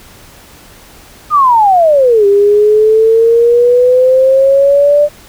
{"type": "exponential two-way sweep", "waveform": "sine", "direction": "down then up", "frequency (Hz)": [1251, 398.4, 593], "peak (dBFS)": -4, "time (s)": [1.3, 5.09], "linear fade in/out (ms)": 50, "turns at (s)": 2.26, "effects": ["pink hiss -38 dBFS RMS until 5.28 s"]}